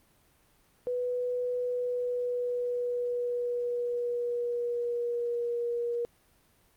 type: tone with pitch glide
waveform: sine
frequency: 493.9 to 474.9 Hz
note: B4 to A#4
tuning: 0 to +32 cents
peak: -28 dBFS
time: 0.87-6.05 s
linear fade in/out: 0 ms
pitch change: -68 cents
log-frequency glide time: 1.56-5.57 s
effects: pink hiss -65 dBFS RMS until 6.76 s + Opus 32 kbps